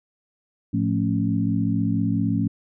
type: harmonic tone with a mistuned harmonic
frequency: 55.2 Hz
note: A1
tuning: 6 cents sharp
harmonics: 2 / 3 / 4 / 5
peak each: -25 / -25 / -25 / -25 dBFS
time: 0.73-2.48 s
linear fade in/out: 10 ms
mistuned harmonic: 3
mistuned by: +110 cents
effects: none